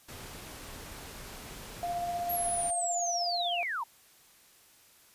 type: noise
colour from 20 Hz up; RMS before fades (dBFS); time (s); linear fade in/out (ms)
pink; -45; 0.08-2.71; 10
type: tone with tremolo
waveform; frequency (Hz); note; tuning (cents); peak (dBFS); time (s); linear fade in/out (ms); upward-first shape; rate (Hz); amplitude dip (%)
sine; 698.5; F5; 0; -29; 1.83-3.63; 0; triangle; 16; 40
type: linear sweep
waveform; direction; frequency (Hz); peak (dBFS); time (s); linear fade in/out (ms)
sine; down; 11780 to 845; -31; 2.29-3.84; 10
effects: white hiss -60 dBFS RMS until 5.14 s + resampled to 32000 Hz